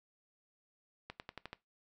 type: accelerating click train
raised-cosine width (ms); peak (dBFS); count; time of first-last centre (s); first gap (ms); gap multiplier
0.3; -27; 6; 1.1-1.53; 99; 0.93
effects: noise-tail reverb RT60 0.2 s tail -19 dB re dry